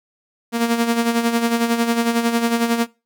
sawtooth tone with tremolo, 233.1 Hz, A#3, in tune, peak -10 dBFS, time 0.52-2.87 s, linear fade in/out 50 ms, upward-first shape sine, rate 11 Hz, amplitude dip 60%, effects noise-tail reverb RT60 0.3 s tail -24 dB re dry

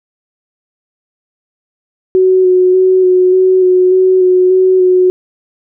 sine tone with vibrato, 370 Hz, F#4, in tune, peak -5 dBFS, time 2.15-5.1 s, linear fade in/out 0 ms, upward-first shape square, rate 1.7 Hz, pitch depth 15 cents each way, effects none

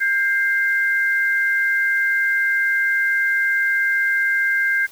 sine tone pair together, 1592.3 / 2092 Hz, G6 / C7, +27 / -1 cents, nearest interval perfect fourth, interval 472 cents, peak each -17 / -22 dBFS, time 0-4.87 s, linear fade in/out 20 ms, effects white hiss -46 dBFS RMS until 4.91 s

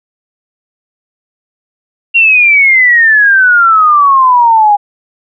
sine exponential sweep, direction down, 2772 to 809 Hz, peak -3 dBFS, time 2.14-4.77 s, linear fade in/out 20 ms, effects none

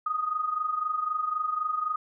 sine tone with amplitude modulation, 1244.5 Hz, D#6, in tune, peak -23 dBFS, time 0.06-1.96 s, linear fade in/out 5 ms, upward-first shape sine, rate 23.9 Hz, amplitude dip 70%, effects none

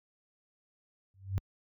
sine tone with exponential growth, 96.4 Hz, G2, 28 cents flat, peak -24 dBFS, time 1.14-1.38 s, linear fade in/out 0 ms, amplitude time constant 52 ms, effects high-pass 60 Hz 12 dB/octave

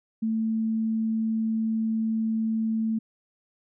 sine tone, 222.2 Hz, A3, 17 cents sharp, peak -23 dBFS, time 0.22-2.99 s, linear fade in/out 10 ms, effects none

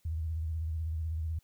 sine tone with vibrato, 80.1 Hz, E2, 49 cents flat, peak -31 dBFS, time 0.05-1.39 s, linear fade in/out 5 ms, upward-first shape square, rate 16 Hz, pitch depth 62 cents each way, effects white hiss -71 dBFS RMS until 1.43 s

